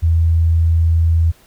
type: tone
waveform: sine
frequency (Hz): 82.41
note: E2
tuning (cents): 0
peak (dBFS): -10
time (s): 0.02-1.32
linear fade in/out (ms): 20
effects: pink hiss -50 dBFS RMS until 1.46 s